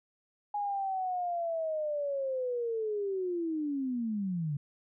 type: linear sweep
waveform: sine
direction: down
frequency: 830.6 to 139.1 Hz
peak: -30 dBFS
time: 0.54-4.57 s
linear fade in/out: 5 ms
effects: none